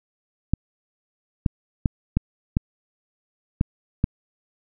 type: clicks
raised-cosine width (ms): 5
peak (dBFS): -6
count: 7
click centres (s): 0.536 / 1.462 / 1.858 / 2.17 / 2.569 / 3.611 / 4.041
effects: none